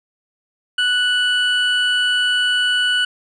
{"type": "tone pair together", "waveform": "triangle", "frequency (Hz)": [1480, 2960], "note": ["F#6", "F#7"], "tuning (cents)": [0, 0], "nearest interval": "octave", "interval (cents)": 1200, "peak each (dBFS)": -16, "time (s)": [0.78, 3.05], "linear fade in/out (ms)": 5, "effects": ["resampled to 24000 Hz"]}